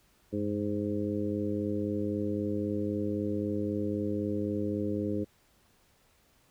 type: harmonic tone with a mistuned harmonic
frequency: 103.83 Hz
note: G#2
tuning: in tune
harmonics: 1 / 2 / 3 / 4 / 5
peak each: -37 / -34 / -33 / -36 / -38 dBFS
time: 0.32-5.25 s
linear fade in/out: 20 ms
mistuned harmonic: 1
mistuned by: -100 cents
effects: pink hiss -66 dBFS RMS until 6.5 s